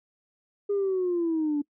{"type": "linear sweep", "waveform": "sine", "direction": "down", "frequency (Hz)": [410, 286], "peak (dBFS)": -22, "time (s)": [0.69, 1.62], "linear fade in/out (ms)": 10, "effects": ["noise-tail reverb RT60 0.1 s tail -24 dB re dry", "tanh soft clip ceiling -20 dBFS"]}